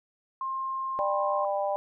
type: tone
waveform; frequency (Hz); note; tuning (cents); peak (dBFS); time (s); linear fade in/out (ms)
sine; 1061; C6; +24; -29; 0.41-1.45; 2
type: harmonic tone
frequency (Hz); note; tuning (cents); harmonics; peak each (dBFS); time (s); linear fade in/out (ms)
198.5; G3; +22; 3 / 4 / 5; -28 / -30 / -35; 0.99-1.76; 0
effects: none